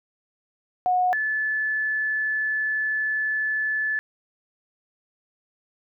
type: tone pair in turn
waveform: sine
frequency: 729 / 1733.9 Hz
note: F#5 / A6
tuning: -26 / -26 cents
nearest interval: octave + minor third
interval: 1500 cents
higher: second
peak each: -18 / -22 dBFS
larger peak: first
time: 0.86-1.13 / 1.13-3.99 s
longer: second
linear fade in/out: 0 ms
effects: none